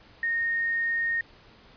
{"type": "tone", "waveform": "sine", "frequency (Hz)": 1849, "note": "A#6", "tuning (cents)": -15, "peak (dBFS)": -24, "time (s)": [0.23, 1.21], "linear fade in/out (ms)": 2, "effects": ["pink hiss -54 dBFS RMS until 1.76 s", "resampled to 11025 Hz"]}